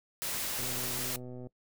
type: noise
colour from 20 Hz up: white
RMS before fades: -35 dBFS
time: 0.22-1.16 s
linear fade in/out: 0 ms
type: click train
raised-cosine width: 2 ms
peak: -32 dBFS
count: 111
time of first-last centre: 0.59-1.47 s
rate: 125 Hz
effects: noise-tail reverb RT60 0.1 s tail -21 dB re dry

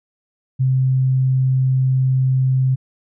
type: tone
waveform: sine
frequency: 130.7 Hz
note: C3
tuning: 1 cent flat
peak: -13 dBFS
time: 0.59-2.76 s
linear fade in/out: 20 ms
effects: none

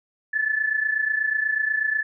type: tone pair together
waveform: sine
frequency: 1731.8 / 1760 Hz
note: A6 / A6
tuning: -28 / 0 cents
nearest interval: unison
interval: 28 cents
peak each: -22 / -26 dBFS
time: 0.33-2.03 s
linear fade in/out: 10 ms
effects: none

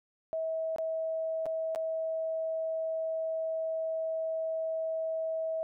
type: tone with dropouts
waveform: sine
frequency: 645 Hz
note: E5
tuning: 38 cents flat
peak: -30 dBFS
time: 0.33-5.63 s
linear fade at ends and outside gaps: 0 ms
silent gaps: 0.761-0.784 / 1.457-1.464 / 1.749-1.759 s
effects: none

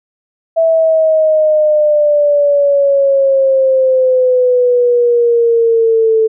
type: exponential sweep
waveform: sine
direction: down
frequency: 658 to 440 Hz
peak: -7 dBFS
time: 0.56-6.28 s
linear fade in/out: 20 ms
effects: none

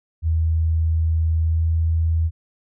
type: tone with pitch glide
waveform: sine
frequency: 80.8 to 81.55 Hz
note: E2 to E2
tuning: -34 to -18 cents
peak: -16 dBFS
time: 0.22-2.31 s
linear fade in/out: 50 ms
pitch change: +16 cents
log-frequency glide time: 1.43-1.64 s
effects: none

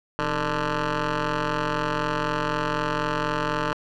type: ring-modulated tone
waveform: 10% pulse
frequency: 144.2 Hz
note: D3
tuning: 31 cents flat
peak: -12 dBFS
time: 0.19-3.73 s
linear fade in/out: 0 ms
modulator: 743 Hz
effects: low-pass 4000 Hz 12 dB/octave

